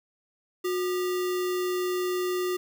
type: tone with sample-and-hold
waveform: sine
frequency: 363 Hz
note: F#4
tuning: 33 cents flat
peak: -25 dBFS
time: 0.64-2.57 s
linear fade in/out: 10 ms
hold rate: 1575 Hz
effects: none